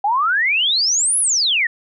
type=exponential two-way sweep; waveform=sine; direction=up then down; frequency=784 to 11050 to 1793 Hz; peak=-14 dBFS; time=0.04-1.67 s; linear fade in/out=5 ms; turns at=1.19 s; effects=none